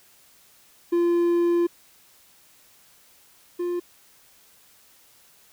triangle tone pair in turn, 344.7 / 351.3 Hz, F4 / F4, -23 / +10 cents, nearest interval unison, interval 33 cents, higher second, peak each -16 / -22 dBFS, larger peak first, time 0.92-1.67 / 3.59-3.8 s, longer first, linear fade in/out 10 ms, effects white hiss -56 dBFS RMS until 5.52 s

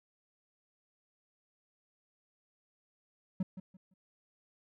triangle tone with echo, 187 Hz, F#3, 19 cents sharp, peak -27 dBFS, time 3.4-3.43 s, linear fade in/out 5 ms, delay 170 ms, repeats 3, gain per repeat -12 dB, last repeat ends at 3.94 s, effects none

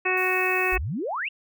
harmonic tone, 370 Hz, F#4, in tune, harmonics 1 / 2 / 3 / 4 / 5 / 6 / 7, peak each -27 / -31 / -31 / -33 / -28 / -32 / -25 dBFS, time 0.05-0.78 s, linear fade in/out 10 ms
violet noise, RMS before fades -43 dBFS, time 0.17-0.76 s, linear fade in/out 5 ms
sine exponential sweep, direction up, 35.22 to 2960 Hz, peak -26 dBFS, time 0.72-1.29 s, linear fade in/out 10 ms
effects none

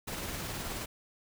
pink noise with tremolo, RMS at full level -37 dBFS, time 0.07-0.86 s, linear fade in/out 10 ms, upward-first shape sine, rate 19 Hz, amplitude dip 25%, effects none

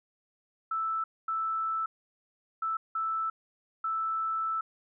sine tone bursts at uneven times, 1318.5 Hz, E6, in tune, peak -28 dBFS, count 5, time 0.71-1.04 / 1.28-1.86 / 2.62-2.77 / 2.95-3.3 / 3.84-4.61 s, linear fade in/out 5 ms, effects none

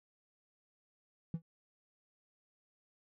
triangle tone with exponential decay, 164.81 Hz, E3, in tune, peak -27 dBFS, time 1.34-1.42 s, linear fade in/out 2 ms, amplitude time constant 16 ms, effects tanh soft clip ceiling -29 dBFS

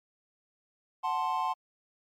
triangle chord, F# diminished, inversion none, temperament equal, 740 / 880 / 1046.5 Hz, F#5 / A5 / C6, 0 / 0 / 0 cents, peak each -32 / -30 / -29 dBFS, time 1.03-1.54 s, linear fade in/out 20 ms, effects MP3 96 kbps

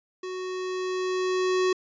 square tone with level ramp, 370 Hz, F#4, in tune, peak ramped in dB -33 to -21 dBFS, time 0.23-1.73 s, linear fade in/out 5 ms, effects resampled to 16000 Hz

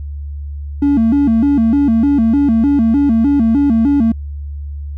triangle tone with vibrato, 253.6 Hz, B3, 46 cents sharp, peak -6 dBFS, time 0.82-4.12 s, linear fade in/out 5 ms, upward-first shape square, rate 3.3 Hz, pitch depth 200 cents each way, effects tanh soft clip ceiling -4 dBFS + added 72 Hz sine -22 dBFS peak until 4.97 s

